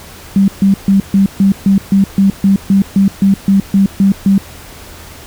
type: tone bursts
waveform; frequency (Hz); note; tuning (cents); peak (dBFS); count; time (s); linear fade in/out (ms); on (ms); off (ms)
sine; 195.9; G3; -1; -5; 16; 0.36-4.38; 2; 120; 140
effects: added 81 Hz sine -39 dBFS peak until 5.26 s + pink hiss -34 dBFS RMS until 5.26 s